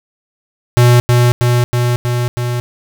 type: tone with echo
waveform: square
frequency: 121.7 Hz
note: B2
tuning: 25 cents flat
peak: -6 dBFS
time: 0.77-1 s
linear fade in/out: 0 ms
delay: 320 ms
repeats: 5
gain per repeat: -2 dB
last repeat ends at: 2.6 s
effects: none